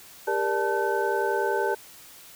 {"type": "tone cluster", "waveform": "sine", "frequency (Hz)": [399, 469.5, 586, 877, 1522], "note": ["G4", "A#4", "D5", "A5", "F#6"], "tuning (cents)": [31, 12, -4, -6, 48], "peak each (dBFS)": [-27, -29, -32, -28, -31], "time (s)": [0.27, 1.75], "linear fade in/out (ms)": 10, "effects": ["white hiss -48 dBFS RMS until 2.35 s"]}